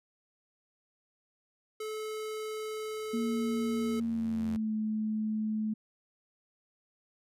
square tone, 432.5 Hz, A4, 30 cents flat, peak -36 dBFS, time 1.8-4 s, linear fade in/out 5 ms
sawtooth tone with exponential growth, 85.9 Hz, F2, 28 cents flat, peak -36 dBFS, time 2.54-4.57 s, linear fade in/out 5 ms, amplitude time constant 440 ms
sine tone with pitch glide, 233.1 to 216.2 Hz, A#3 to A3, 0 to -30 cents, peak -29 dBFS, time 3.13-5.74 s, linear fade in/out 10 ms, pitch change -130 cents, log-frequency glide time 3.91-4.74 s
effects resampled to 32000 Hz

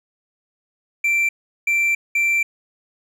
triangle tone bursts at uneven times, 2349 Hz, D7, in tune, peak -14 dBFS, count 3, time 1.04-1.29 / 1.67-1.95 / 2.15-2.43 s, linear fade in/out 5 ms, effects none

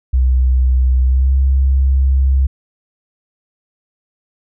sine tone with pitch glide, 63.7 to 66.75 Hz, C2 to C2, -46 to +35 cents, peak -9 dBFS, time 0.13-2.47 s, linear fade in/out 10 ms, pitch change +81 cents, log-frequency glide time 1.04-1.34 s, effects none

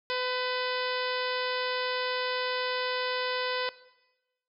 harmonic tone with a mistuned harmonic, 504 Hz, B4, 35 cents sharp, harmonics 1 / 2 / 3 / 4 / 5 / 6 / 7 / 8 / 9 / 10, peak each -32 / -35 / -37 / -38 / -39 / -40 / -40 / -41 / -42 / -42 dBFS, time 0.1-3.69 s, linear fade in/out 0 ms, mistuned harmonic 4, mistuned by -23 cents, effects noise-tail reverb RT60 1.0 s tail -18 dB re dry

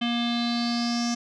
square tone with low-pass filter sweep, 237.1 Hz, A#3, 30 cents sharp, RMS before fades -26 dBFS, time 0.01-1.15 s, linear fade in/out 10 ms, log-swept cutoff 3200 to 5900 Hz, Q 6.9, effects none

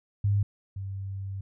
sine tone pair in turn, 101.2 / 97.36 Hz, G#2 / G2, -44 / -11 cents, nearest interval minor second, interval 67 cents, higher first, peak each -21 / -32 dBFS, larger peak first, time 0.24-0.43 / 0.76-1.41 s, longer second, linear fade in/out 5 ms, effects none

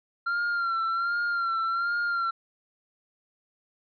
triangle tone with vibrato, 1377 Hz, F6, 25 cents flat, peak -23 dBFS, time 0.26-2.31 s, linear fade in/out 10 ms, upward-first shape sine, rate 1.3 Hz, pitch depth 48 cents each way, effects resampled to 11025 Hz

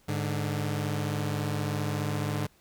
sawtooth tone pair together, 103.4 / 147.74 Hz, G#2 / D3, -7 / +11 cents, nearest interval tritone, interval 618 cents, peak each -27 dBFS, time 0.08-2.47 s, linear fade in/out 10 ms, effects pink hiss -63 dBFS RMS until 2.6 s

